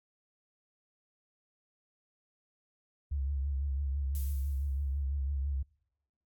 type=tone with vibrato; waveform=sine; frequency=69.3 Hz; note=C#2; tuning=in tune; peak=-30 dBFS; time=3.11-5.63 s; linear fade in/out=10 ms; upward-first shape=triangle; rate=6 Hz; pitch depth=82 cents each way
type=noise with exponential decay; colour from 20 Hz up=violet; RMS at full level=-42 dBFS; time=4.15-5.03 s; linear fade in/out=0 ms; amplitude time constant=190 ms
effects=noise-tail reverb RT60 0.9 s tail -25 dB re dry + AAC 64 kbps